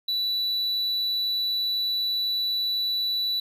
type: tone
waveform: triangle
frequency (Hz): 3954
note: B7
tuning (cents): +1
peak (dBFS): -22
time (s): 0.08-3.4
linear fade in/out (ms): 5
effects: none